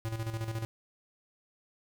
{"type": "tone with tremolo", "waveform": "square", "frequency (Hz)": 112.2, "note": "A2", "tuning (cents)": 34, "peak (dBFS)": -32, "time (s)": [0.05, 0.65], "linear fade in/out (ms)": 0, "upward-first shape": "square", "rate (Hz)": 14, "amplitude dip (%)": 60, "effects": []}